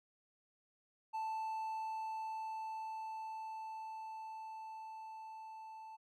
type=tone with level ramp; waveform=triangle; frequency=881 Hz; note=A5; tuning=2 cents sharp; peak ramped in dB=-35 to -47 dBFS; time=1.13-5.97 s; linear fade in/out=20 ms; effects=none